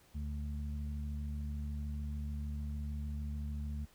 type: harmonic tone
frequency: 73.42 Hz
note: D2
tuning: in tune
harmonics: 1 / 2 / 3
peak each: -37 / -47 / -46 dBFS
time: 0.14-3.86 s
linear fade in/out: 20 ms
effects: pink hiss -65 dBFS RMS until 3.94 s